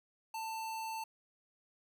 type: tone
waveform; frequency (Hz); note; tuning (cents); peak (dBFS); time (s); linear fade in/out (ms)
square; 890; A5; +20; -39; 0.34-1.04; 5
effects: none